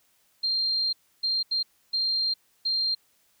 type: tone bursts at uneven times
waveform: sine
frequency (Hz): 4186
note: C8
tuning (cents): 0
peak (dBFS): -23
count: 5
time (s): 0.43-0.93 / 1.23-1.43 / 1.51-1.63 / 1.93-2.34 / 2.65-2.95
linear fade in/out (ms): 10
effects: white hiss -66 dBFS RMS until 3.4 s